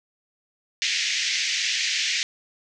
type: band-pass noise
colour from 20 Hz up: pink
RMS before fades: -25 dBFS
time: 0.82-2.23 s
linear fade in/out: 0 ms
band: 1900 to 6600 Hz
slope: 48 dB/octave
effects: none